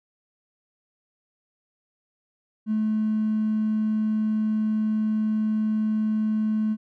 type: tone with hard clipping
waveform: triangle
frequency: 216.2 Hz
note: A3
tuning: 30 cents flat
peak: -21 dBFS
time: 2.66-6.77 s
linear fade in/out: 50 ms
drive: 3 dB
effects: none